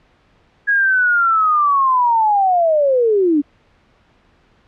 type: linear sweep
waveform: sine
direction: down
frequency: 1661.2 to 277.2 Hz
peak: -11 dBFS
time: 0.67-3.42 s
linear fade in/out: 20 ms
effects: pink hiss -55 dBFS RMS until 4.67 s + low-pass 3000 Hz 12 dB/octave